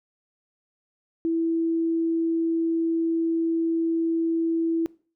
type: tone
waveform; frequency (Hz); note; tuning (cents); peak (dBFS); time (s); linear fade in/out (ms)
sine; 329.6; E4; 0; -21; 1.25-4.86; 0
effects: noise-tail reverb RT60 0.4 s tail -22 dB re dry